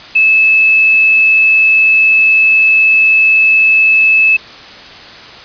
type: tone with quantisation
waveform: sine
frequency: 2608 Hz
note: E7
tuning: 19 cents flat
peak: -5 dBFS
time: 0.15-4.37 s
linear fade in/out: 10 ms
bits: 5
effects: white hiss -32 dBFS RMS until 5.44 s + resampled to 11025 Hz